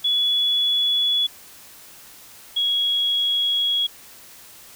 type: tone pair in turn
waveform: sine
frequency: 3400 / 3324 Hz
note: G#7 / G#7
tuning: +40 / +1 cents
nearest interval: unison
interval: 39 cents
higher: first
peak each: -17 / -18 dBFS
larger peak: first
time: 0.04-1.27 / 2.56-3.87 s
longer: second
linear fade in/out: 10 ms
effects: white hiss -45 dBFS RMS until 4.75 s